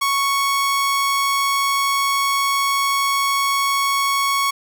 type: tone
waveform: sawtooth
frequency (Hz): 1108.7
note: C#6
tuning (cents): 0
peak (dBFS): -13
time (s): 0.01-4.51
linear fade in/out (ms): 10
effects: none